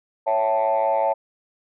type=chord; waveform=sine; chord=A dominant seventh; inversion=first; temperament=equal with one note detuned; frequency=554.4 / 659.3 / 769.6 / 880 Hz; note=C#5 / E5 / G5 / A5; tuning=0 / 0 / -32 / 0 cents; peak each=-22 / -22 / -25 / -21 dBFS; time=0.26-1.14 s; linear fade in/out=20 ms; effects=tanh soft clip ceiling -12 dBFS